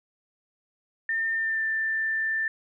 sine tone with pitch glide, 1807 to 1778 Hz, A6 to A6, +46 to +18 cents, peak -24 dBFS, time 1.09-2.48 s, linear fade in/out 2 ms, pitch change -28 cents, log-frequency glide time 1.36-1.64 s, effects none

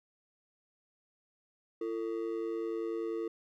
triangle ring-modulated tone, 394.2 Hz, G4, 10 cents sharp, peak -28 dBFS, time 1.81-3.28 s, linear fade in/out 5 ms, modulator 55.1 Hz, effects none

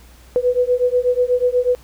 sine beating tone pair, 491.4 / 499.6 Hz, B4 / B4, -9 / +20 cents, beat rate 8.2 Hz, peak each -17 dBFS, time 0.36-1.75 s, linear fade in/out 0 ms, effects added 60 Hz sine -44 dBFS peak until 1.83 s + pink hiss -49 dBFS RMS until 1.83 s

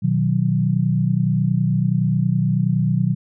sine chord, B major, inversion none, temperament equal, 123.47 / 155.56 / 185 Hz, B2 / D#3 / F#3, 0 / 0 / 0 cents, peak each -20 dBFS, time 0.02-3.15 s, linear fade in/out 20 ms, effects none

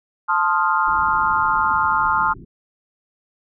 sine chord, F dominant seventh, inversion first, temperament equal, 880 / 1046.5 / 1244.5 / 1396.9 Hz, A5 / C6 / Eb6 / F6, 0 / 0 / 0 / 0 cents, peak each -21 dBFS, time 0.28-2.34 s, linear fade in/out 20 ms
pink low-pass noise, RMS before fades -38 dBFS, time 0.87-2.45 s, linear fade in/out 5 ms, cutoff 400 Hz, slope 96 dB/octave
effects none

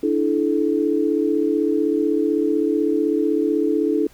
sine chord, D suspended second, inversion none, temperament equal with one note detuned, 293.7 / 329.6 / 432.2 Hz, D4 / E4 / A4, 0 / 0 / -31 cents, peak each -21 dBFS, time 0.03-4.07 s, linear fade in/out 5 ms, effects pink hiss -52 dBFS RMS until 4.13 s

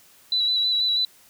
sine tone with vibrato, 3951 Hz, B7, in tune, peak -19 dBFS, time 0.32-1.05 s, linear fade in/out 2 ms, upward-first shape square, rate 6.2 Hz, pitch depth 19 cents each way, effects white hiss -54 dBFS RMS until 1.29 s

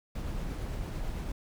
brown noise with tremolo, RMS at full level -34 dBFS, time 0.15-1.32 s, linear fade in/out 5 ms, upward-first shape triangle, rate 8.9 Hz, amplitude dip 25%, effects none

